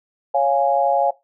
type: chord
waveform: sine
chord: Db major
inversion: none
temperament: equal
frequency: 554.4 / 698.5 / 830.6 Hz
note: Db5 / F5 / Ab5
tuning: 0 / 0 / 0 cents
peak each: -19 dBFS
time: 0.34-1.11 s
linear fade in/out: 10 ms
effects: noise-tail reverb RT60 0.2 s tail -18 dB re dry